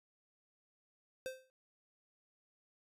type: tone with exponential decay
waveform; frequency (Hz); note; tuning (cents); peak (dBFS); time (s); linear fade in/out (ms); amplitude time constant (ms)
square; 520; C5; -11; -37; 1.26-1.5; 0; 51
effects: resampled to 32000 Hz